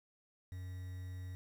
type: tone with quantisation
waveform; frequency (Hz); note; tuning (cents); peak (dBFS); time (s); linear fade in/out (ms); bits
triangle; 91.8; F#2; -13; -40; 0.52-1.35; 0; 10
effects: none